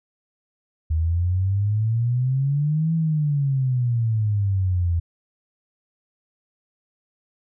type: exponential two-way sweep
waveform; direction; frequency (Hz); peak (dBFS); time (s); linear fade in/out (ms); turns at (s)
sine; up then down; 77.78 to 164.81 to 83.3; -18; 0.9-5; 10; 2.94
effects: none